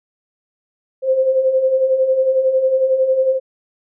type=beating tone pair; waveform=sine; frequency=515 / 526 Hz; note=C5 / C5; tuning=-28 / +9 cents; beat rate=11 Hz; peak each=-21 / -13 dBFS; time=1.02-3.4 s; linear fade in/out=50 ms; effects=none